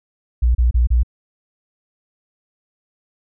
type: tone bursts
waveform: sine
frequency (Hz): 60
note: B1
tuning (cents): -49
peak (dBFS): -11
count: 4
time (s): 0.42-1.033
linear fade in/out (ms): 10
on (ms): 130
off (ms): 31
effects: none